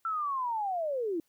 sine linear sweep, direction down, 1349 to 311.1 Hz, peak -29 dBFS, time 0.05-1.2 s, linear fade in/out 2 ms, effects white hiss -74 dBFS RMS until 1.28 s

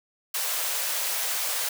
white high-pass noise, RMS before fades -28 dBFS, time 0.34-1.69 s, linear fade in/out 5 ms, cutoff 470 Hz, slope 48 dB/octave, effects none

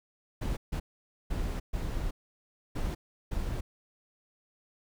brown noise bursts at uneven times, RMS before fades -32 dBFS, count 6, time 0.41-0.57 / 0.72-0.8 / 1.3-1.6 / 1.73-2.11 / 2.75-2.95 / 3.31-3.61 s, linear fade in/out 10 ms, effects none

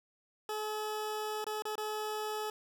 20% pulse tone with dropouts, 427.6 Hz, A4, 49 cents flat, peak -30 dBFS, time 0.49-2.5 s, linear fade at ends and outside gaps 2 ms, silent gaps 1.443-1.466 / 1.622-1.653 / 1.755-1.779 s, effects none

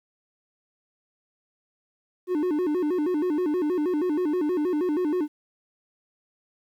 triangle tone with vibrato, 329.6 Hz, E4, in tune, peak -20 dBFS, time 2.27-5.28 s, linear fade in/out 50 ms, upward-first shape square, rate 6.3 Hz, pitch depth 170 cents each way, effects 10-bit

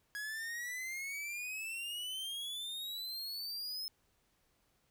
45% pulse exponential sweep, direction up, 1661.2 to 5200 Hz, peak -39 dBFS, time 0.15-3.88 s, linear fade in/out 0 ms, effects pink hiss -75 dBFS RMS until 4.9 s

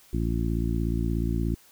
harmonic tone, 56.8 Hz, A#1, 44 cents flat, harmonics 1 / 2 / 3 / 4 / 5 / 6, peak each -27 / -30 / -32 / -33 / -34 / -35 dBFS, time 0.13-1.55 s, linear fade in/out 5 ms, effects white hiss -56 dBFS RMS until 1.71 s

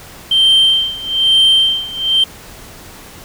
sine tone with tremolo, 3136 Hz, G7, in tune, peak -4 dBFS, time 0.31-2.24 s, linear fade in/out 5 ms, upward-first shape sine, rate 1.1 Hz, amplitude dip 90%, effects tanh soft clip ceiling -5 dBFS + pink hiss -36 dBFS RMS until 3.24 s

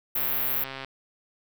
pink high-pass noise, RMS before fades -27 dBFS, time 0.15-0.64 s, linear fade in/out 5 ms, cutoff 12000 Hz, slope 96 dB/octave
click train, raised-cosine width 0.3 ms, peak -20 dBFS, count 93, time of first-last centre 0.16-0.847 s, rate 134 Hz
effects none

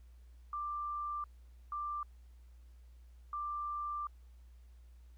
sine tone bursts at uneven times, 1182 Hz, D6, 11 cents sharp, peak -36 dBFS, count 3, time 0.53-1.24 / 1.72-2.03 / 3.33-4.07 s, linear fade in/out 2 ms, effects added 60 Hz sine -54 dBFS peak until 5.17 s + pink hiss -75 dBFS RMS until 5.17 s

